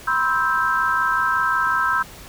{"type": "chord", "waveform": "sine", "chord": "C major seventh", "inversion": "third", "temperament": "just", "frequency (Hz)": [981.1, 1046.5, 1308.1, 1569.8], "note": ["B5", "C6", "E6", "G6"], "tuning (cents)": [-12, 0, -14, 2], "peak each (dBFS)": [-26, -25, -21, -21], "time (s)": [0.07, 2.03], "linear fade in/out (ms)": 10, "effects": ["pink hiss -41 dBFS RMS until 2.28 s"]}